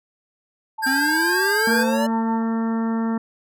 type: tone with pitch glide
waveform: sine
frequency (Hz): 880 to 899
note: A5 to A5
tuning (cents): 0 to +37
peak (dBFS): -26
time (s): 0.78-2.43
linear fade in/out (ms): 10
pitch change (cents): +37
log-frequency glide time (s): 1.8-2.08
type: tone with vibrato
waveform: square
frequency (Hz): 1600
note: G6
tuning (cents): +35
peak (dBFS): -20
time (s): 0.82-1.84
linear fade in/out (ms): 20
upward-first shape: sine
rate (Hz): 19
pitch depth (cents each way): 27
type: exponential sweep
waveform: square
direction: up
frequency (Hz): 259.2 to 593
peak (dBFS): -23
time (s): 0.86-2.07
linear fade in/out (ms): 10
type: harmonic tone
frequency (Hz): 226.3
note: A3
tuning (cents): +49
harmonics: 1 / 2 / 3 / 4 / 5 / 6 / 7 / 8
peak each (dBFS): -20 / -32 / -37 / -33 / -38 / -38 / -46 / -42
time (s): 1.67-3.18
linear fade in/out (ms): 5
effects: none